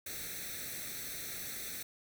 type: noise with comb filter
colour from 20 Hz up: white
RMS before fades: -42 dBFS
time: 0.06-1.83 s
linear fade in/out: 5 ms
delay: 0.5 ms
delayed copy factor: +0.8
effects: none